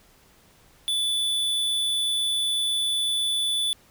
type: tone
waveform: square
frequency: 3474 Hz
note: A7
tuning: 23 cents flat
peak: -23 dBFS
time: 0.88-3.73 s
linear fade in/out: 0 ms
effects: pink hiss -57 dBFS RMS until 3.9 s